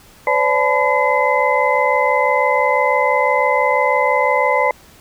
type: tone cluster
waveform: sine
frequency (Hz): 509 / 575 / 863 / 1005 / 2049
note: C5 / D5 / A5 / B5 / C7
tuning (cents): -48 / -37 / -34 / +30 / -37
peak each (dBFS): -19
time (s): 0.27-4.71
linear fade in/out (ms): 2
effects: pink hiss -46 dBFS RMS until 5 s